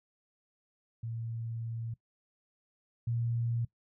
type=tone pair in turn; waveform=sine; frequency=114.8 / 117.28 Hz; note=A#2 / A#2; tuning=-26 / +11 cents; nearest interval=unison; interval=37 cents; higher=second; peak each=-35 / -29 dBFS; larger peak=second; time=1.03-1.94 / 3.07-3.65 s; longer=first; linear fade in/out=5 ms; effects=noise-tail reverb RT60 0.1 s tail -20 dB re dry